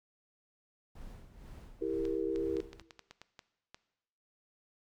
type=noise with tremolo; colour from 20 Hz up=brown; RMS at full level=-47 dBFS; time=0.95-2.82 s; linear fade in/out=5 ms; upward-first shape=sine; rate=2.1 Hz; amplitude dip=65%
type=chord; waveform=sine; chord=E diminished; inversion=none; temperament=equal with one note detuned; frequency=329.6 / 396.6 / 466.2 Hz; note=E4 / G4 / Bb4; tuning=0 / +20 / 0 cents; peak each=-36 dBFS; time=1.81-2.61 s; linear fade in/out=10 ms
type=clicks; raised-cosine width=0.2 ms; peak=-31 dBFS; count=12; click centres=2.053 / 2.36 / 2.568 / 2.603 / 2.731 / 2.797 / 2.908 / 2.993 / 3.11 / 3.216 / 3.392 / 3.745 s
effects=noise-tail reverb RT60 0.9 s tail -17 dB re dry